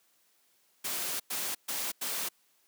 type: noise bursts at uneven times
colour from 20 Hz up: white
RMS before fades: -34 dBFS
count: 4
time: 0.84-1.2 / 1.3-1.55 / 1.68-1.92 / 2.01-2.29 s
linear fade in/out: 10 ms
effects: white hiss -69 dBFS RMS until 2.67 s + high-pass 200 Hz 12 dB/octave